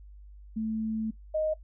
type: tone pair in turn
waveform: sine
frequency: 220 / 622.3 Hz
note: A3 / D#5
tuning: 0 / 0 cents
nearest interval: octave + tritone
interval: 1800 cents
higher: second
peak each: -28 / -25 dBFS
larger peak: second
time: 0.56-1.11 / 1.34-1.54 s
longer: first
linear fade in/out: 10 ms
effects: noise-tail reverb RT60 0.1 s tail -18 dB re dry + added 50 Hz sine -46 dBFS peak until 1.63 s